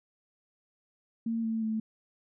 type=tone with pitch steps; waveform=sine; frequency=228 / 223.8 / 219.7 Hz; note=A#3 / A3 / A3; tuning=-38 / +30 / -2 cents; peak=-28 dBFS; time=1.26-1.8 s; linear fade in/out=5 ms; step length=180 ms; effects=none